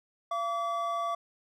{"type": "tone pair together", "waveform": "triangle", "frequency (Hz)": [683, 1148.7], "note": ["F5", "D6"], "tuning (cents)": [-39, -39], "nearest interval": "major sixth", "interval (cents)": 900, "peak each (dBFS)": [-31, -29], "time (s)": [0.31, 1.15], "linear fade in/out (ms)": 5, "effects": []}